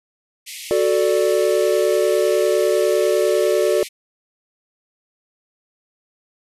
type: band-pass noise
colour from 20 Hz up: pink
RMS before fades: -34 dBFS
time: 0.46-3.89 s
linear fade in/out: 20 ms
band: 2000 to 13000 Hz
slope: 96 dB/octave
type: chord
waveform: triangle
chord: D major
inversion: first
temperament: equal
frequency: 370 / 440 / 587.3 Hz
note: F#4 / A4 / D5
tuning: 0 / 0 / 0 cents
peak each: -17 dBFS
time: 0.71-3.83 s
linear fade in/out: 0 ms
effects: none